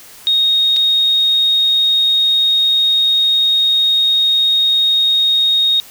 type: tone with dropouts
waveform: sine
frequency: 3729 Hz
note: A#7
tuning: in tune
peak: -10 dBFS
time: 0.27-5.8 s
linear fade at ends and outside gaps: 0 ms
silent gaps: 0.763-0.767 s
effects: white hiss -39 dBFS RMS until 5.9 s